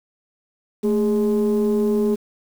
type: tone pair together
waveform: sine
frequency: 219 / 412.3 Hz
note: A3 / G#4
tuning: -8 / -13 cents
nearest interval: major seventh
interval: 1095 cents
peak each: -17 dBFS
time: 0.83-2.16 s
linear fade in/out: 20 ms
effects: tanh soft clip ceiling -13 dBFS + 7-bit